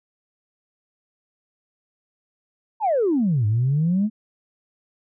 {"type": "exponential two-way sweep", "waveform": "sine", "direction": "down then up", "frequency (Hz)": [932.3, 102.3, 222.2], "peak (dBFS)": -16, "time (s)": [2.8, 4.1], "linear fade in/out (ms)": 50, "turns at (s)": 3.46, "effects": ["tanh soft clip ceiling -13 dBFS"]}